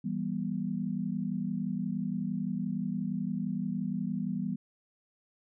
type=chord; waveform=sine; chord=E minor; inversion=none; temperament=equal with one note detuned; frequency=164.81 / 196 / 242.1 Hz; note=E3 / G3 / B3; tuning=0 / 0 / -34 cents; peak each=-36 / -33 / -35 dBFS; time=0.04-4.56 s; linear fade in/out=10 ms; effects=none